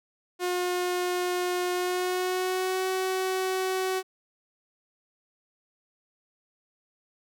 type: tone with pitch glide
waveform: sawtooth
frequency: 359 to 375.5 Hz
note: F4 to F#4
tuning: +48 to +26 cents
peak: -22 dBFS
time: 0.39-4.03 s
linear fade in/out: 50 ms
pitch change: +78 cents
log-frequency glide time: 1.72-2.86 s
effects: none